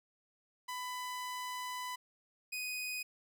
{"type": "tone pair in turn", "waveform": "sawtooth", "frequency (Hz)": [999, 2495], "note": ["B5", "D#7"], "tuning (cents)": [20, 4], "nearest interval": "octave + major third", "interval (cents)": 1584, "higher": "second", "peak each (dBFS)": [-35, -34], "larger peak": "second", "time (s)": [[0.68, 1.96], [2.52, 3.03]], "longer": "first", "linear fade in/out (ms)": 10, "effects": []}